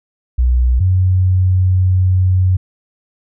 sine tone pair in turn, 61.74 / 92.51 Hz, B1 / F#2, 0 / 0 cents, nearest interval perfect fifth, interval 700 cents, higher second, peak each -9 dBFS, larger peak neither, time 0.38-0.8 / 0.8-2.57 s, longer second, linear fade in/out 10 ms, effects none

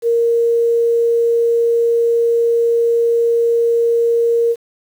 sine tone, 466.2 Hz, A#4, in tune, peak -11 dBFS, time 0.02-4.56 s, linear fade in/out 50 ms, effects 7-bit

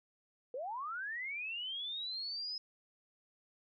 sine linear sweep, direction up, 469.7 to 5130 Hz, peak -38 dBFS, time 0.54-2.58 s, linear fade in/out 2 ms, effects none

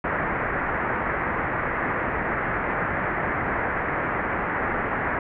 white low-pass noise, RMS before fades -26 dBFS, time 0.04-5.19 s, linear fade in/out 2 ms, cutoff 2000 Hz, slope 48 dB/octave, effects none

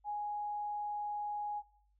sine tone, 830.6 Hz, G#5, in tune, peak -35 dBFS, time 0.04-1.63 s, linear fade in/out 50 ms, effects noise-tail reverb RT60 0.5 s tail -17 dB re dry + added 50 Hz sine -69 dBFS peak until 1.99 s

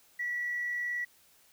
sine tone with amplitude modulation, 1942 Hz, B6, 30 cents flat, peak -29 dBFS, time 0.19-1.05 s, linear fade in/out 10 ms, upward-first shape sine, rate 59.7 Hz, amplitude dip 25%, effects tanh soft clip ceiling -25 dBFS + white hiss -63 dBFS RMS until 1.52 s

